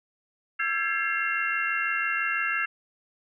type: tone cluster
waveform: sine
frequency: 1338 / 1610 / 1696 / 2115 / 2737 Hz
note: E6 / G6 / G#6 / C7 / F7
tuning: +25 / +46 / +36 / +18 / -36 cents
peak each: -31 dBFS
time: 0.59-2.66 s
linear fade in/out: 10 ms
effects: none